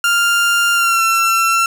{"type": "tone with pitch glide", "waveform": "30% pulse", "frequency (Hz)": [1396.9, 1349.3], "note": ["F6", "E6"], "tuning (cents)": [0, 40], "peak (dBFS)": -9, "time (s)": [0.04, 1.66], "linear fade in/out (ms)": 2, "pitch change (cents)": -60, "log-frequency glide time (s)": [0.74, 1.03], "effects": []}